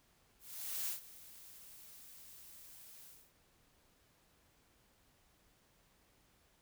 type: noise with ADSR envelope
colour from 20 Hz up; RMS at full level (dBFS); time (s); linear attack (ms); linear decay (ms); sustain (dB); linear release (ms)
blue; -38; 0.39-3.32; 490; 120; -18; 260
effects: pink hiss -71 dBFS RMS until 6.61 s